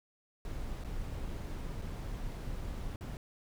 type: noise with dropouts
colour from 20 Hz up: brown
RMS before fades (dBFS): -39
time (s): 0.45-3.17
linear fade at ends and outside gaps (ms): 1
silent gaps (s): 0.839-0.846 / 1.817-1.82 / 2.96-3.009
effects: none